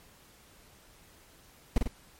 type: noise with echo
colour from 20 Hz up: brown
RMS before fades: -22 dBFS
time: 1.76-1.78 s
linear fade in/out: 2 ms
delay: 48 ms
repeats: 2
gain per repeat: -4 dB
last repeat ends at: 1.876 s
effects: pink hiss -58 dBFS RMS until 2.19 s + MP3 64 kbps